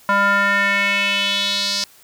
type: tone with band-pass filter sweep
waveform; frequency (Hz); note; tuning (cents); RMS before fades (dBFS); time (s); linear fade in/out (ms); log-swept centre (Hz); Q
square; 200; G3; +35; -18; 0.09-1.84; 0; 1200 to 5000; 3.6
effects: white hiss -49 dBFS RMS until 2.03 s